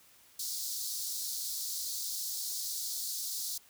pink high-pass noise, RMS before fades -37 dBFS, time 0.39-3.58 s, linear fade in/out 5 ms, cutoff 4100 Hz, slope 48 dB/octave, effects white hiss -61 dBFS RMS until 3.69 s

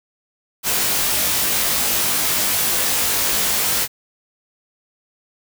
white noise with comb filter, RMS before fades -19 dBFS, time 0.63-3.88 s, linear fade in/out 50 ms, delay 20 ms, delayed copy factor +0.8, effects none

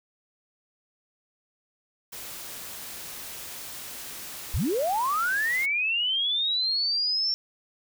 white noise, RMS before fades -39 dBFS, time 2.12-5.66 s, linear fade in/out 10 ms
sine linear sweep, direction up, 43.73 to 5450 Hz, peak -23 dBFS, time 4.54-7.34 s, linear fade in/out 0 ms
effects none

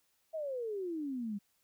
sine exponential sweep, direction down, 659.3 to 196 Hz, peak -35 dBFS, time 0.33-1.39 s, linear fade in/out 20 ms, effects white hiss -75 dBFS RMS until 1.63 s

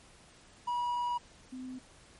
triangle / sine tone pair in turn, 968 / 256.4 Hz, B5 / C4, -35 / -35 cents, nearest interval octave + major seventh, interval 2300 cents, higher first, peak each -28 / -39 dBFS, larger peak first, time 0.67-1.18 / 1.52-1.79 s, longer first, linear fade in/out 10 ms, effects pink hiss -58 dBFS RMS until 2.19 s + MP3 48 kbps

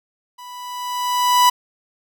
45% pulse tone with level ramp, 987.8 Hz, B5, in tune, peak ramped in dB -36 to -9 dBFS, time 0.38-1.5 s, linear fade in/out 10 ms, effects none

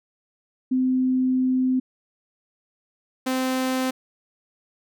sine / sawtooth tone pair in turn, 257.2 / 259 Hz, C4 / C4, -30 / -17 cents, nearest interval unison, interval 13 cents, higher second, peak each -18 dBFS, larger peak neither, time 0.71-1.8 / 3.26-3.91 s, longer first, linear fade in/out 10 ms, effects none

